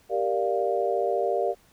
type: chord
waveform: sine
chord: G minor seventh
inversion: none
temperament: equal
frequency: 392 / 466.2 / 587.3 / 698.5 Hz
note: G4 / Bb4 / D5 / F5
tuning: 0 / 0 / 0 / 0 cents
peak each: -28 dBFS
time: 0.09-1.55 s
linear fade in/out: 50 ms
effects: pink hiss -60 dBFS RMS until 1.72 s